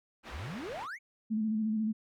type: low-pass noise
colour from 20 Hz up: white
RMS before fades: -46 dBFS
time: 0.23-0.88 s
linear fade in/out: 50 ms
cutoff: 2000 Hz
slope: 12 dB/octave
type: exponential sweep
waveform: triangle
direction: up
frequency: 51.7 to 2349 Hz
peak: -36 dBFS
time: 0.3-0.99 s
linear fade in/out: 50 ms
type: tone with vibrato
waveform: sine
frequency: 217.5 Hz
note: A3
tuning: 20 cents flat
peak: -28 dBFS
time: 1.3-1.93 s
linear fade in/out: 20 ms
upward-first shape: square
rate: 14 Hz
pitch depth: 32 cents each way
effects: none